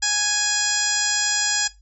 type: harmonic tone with a mistuned harmonic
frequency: 830.6 Hz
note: G#5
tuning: in tune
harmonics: 1 / 2 / 3 / 4 / 5 / 6 / 7 / 8 / 9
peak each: -33 / -25 / -34 / -29 / -31 / -24 / -27 / -27 / -26 dBFS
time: 0.02-1.68 s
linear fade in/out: 10 ms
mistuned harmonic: 8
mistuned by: +53 cents
effects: noise-tail reverb RT60 0.2 s tail -17 dB re dry + added 50 Hz sine -49 dBFS peak until 1.81 s